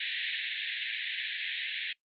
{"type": "band-pass noise", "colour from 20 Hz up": "pink", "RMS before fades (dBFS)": -35, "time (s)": [0, 1.93], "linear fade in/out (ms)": 5, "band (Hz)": [1700, 3900], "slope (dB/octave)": 96, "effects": ["noise-tail reverb RT60 0.1 s tail -22 dB re dry", "Opus 48 kbps"]}